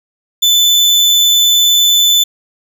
35% pulse tone, 3509 Hz, A7, 5 cents flat, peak -5 dBFS, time 0.42-2.24 s, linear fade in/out 10 ms, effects none

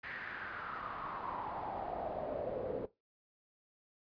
brown noise with band-pass filter sweep, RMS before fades -41 dBFS, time 0.03-2.86 s, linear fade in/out 10 ms, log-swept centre 1900 to 460 Hz, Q 5.1, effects noise-tail reverb RT60 0.2 s tail -17 dB re dry + resampled to 11025 Hz

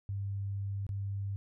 sine tone with dropouts, 99.2 Hz, G2, 21 cents sharp, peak -33 dBFS, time 0.09-1.36 s, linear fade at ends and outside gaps 0 ms, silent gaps 0.866-0.891 s, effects none

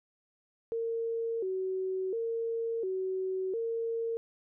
sine tone with vibrato, 415.3 Hz, G#4, in tune, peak -30 dBFS, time 0.72-4.17 s, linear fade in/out 0 ms, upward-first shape square, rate 0.71 Hz, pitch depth 170 cents each way, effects none

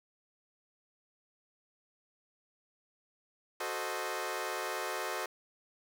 15% pulse chord, F# diminished seventh, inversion none, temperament equal, 370 / 440 / 523.3 / 622.3 Hz, F#4 / A4 / C5 / Eb5, 0 / 0 / 0 / 0 cents, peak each -34 dBFS, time 3.6-5.26 s, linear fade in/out 5 ms, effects none

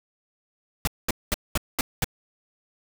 pink noise bursts, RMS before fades -23 dBFS, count 6, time 0.85-2.044 s, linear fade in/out 2 ms, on 24 ms, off 210 ms, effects none

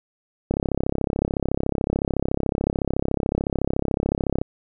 click train, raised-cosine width 2 ms, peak -8 dBFS, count 133, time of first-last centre 0.51-4.415 s, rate 33.8 Hz, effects none

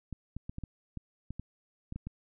clicks, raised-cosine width 5 ms, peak -26 dBFS, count 11, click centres 0.127 / 0.366 / 0.495 / 0.584 / 0.637 / 0.973 / 1.306 / 1.396 / 1.924 / 1.96 / 2.07 s, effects none

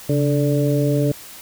harmonic tone with a mistuned harmonic, 145.7 Hz, D3, 13 cents flat, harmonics 1 / 2 / 3 / 4, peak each -18 / -21 / -23 / -24 dBFS, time 0.09-1.12 s, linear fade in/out 5 ms, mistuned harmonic 1, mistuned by -81 cents, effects white hiss -39 dBFS RMS until 1.41 s

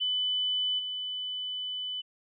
sine tone with level steps, 3000 Hz, F#7, 23 cents sharp, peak -26 / -32 dBFS, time 0-2.02 s, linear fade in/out 20 ms, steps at 0.78 s, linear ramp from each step 20 ms, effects none

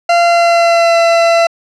40% pulse tone with pitch glide, 688 to 673.1 Hz, F5 to E5, -26 to +36 cents, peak -6 dBFS, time 0.09-1.47 s, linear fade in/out 5 ms, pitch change -38 cents, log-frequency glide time 0.21-0.98 s, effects low-pass 5000 Hz 12 dB/octave

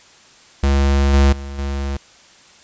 square tone with level steps, 69.3 Hz, C#2, in tune, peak -13 / -10 / -28 / -21 dBFS, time 0.63-1.97 s, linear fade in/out 5 ms, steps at 1.13 / 1.32 / 1.58 s, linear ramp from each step 10 ms, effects white hiss -47 dBFS RMS until 2.63 s + resampled to 16000 Hz

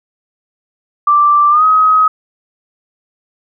sine tone with pitch glide, 1174.7 to 1266.3 Hz, D6 to D#6, 0 to +30 cents, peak -6 dBFS, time 1.07-2.08 s, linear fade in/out 5 ms, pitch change +130 cents, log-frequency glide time 1.5-1.64 s, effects none

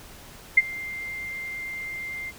sine tone with ADSR envelope, 2097 Hz, C7, 3 cents sharp, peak -9 dBFS, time 0.57-2.32 s, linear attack 8 ms, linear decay 32 ms, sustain -22 dB, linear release 33 ms, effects pink hiss -46 dBFS RMS until 2.38 s

